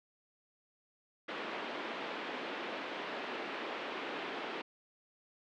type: band-pass noise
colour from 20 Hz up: pink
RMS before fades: -41 dBFS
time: 1.28-4.62 s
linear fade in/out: 10 ms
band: 270 to 3300 Hz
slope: 24 dB/octave
effects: none